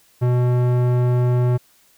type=tone with low-pass filter; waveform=square; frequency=123.47 Hz; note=B2; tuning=in tune; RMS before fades=-17 dBFS; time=0.21-1.58 s; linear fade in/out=20 ms; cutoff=950 Hz; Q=0.54; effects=white hiss -56 dBFS RMS until 1.97 s